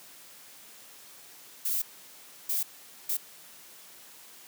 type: noise bursts at uneven times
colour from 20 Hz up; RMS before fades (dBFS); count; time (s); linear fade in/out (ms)
violet; -29; 3; 1.65-1.82 / 2.49-2.63 / 3.09-3.17; 5
effects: white hiss -51 dBFS RMS until 4.47 s + high-pass 150 Hz 12 dB/octave